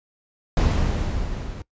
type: noise with level ramp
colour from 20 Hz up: brown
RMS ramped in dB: -17 to -33 dBFS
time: 0.57-1.62 s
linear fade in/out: 2 ms
effects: noise-tail reverb RT60 0.1 s tail -21 dB re dry + resampled to 16000 Hz